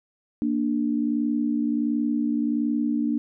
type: tone pair together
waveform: sine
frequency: 233.1 / 294.5 Hz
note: A#3 / D4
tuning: 0 / +5 cents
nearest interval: major third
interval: 405 cents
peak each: -24 dBFS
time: 0.42-3.18 s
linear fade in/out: 0 ms
effects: none